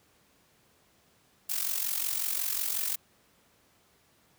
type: noise with amplitude modulation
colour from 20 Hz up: blue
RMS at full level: -28 dBFS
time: 1.49-2.96 s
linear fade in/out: 10 ms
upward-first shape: sine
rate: 45.5 Hz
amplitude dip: 70%
effects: pink hiss -65 dBFS RMS until 4.38 s + high-pass 80 Hz 12 dB/octave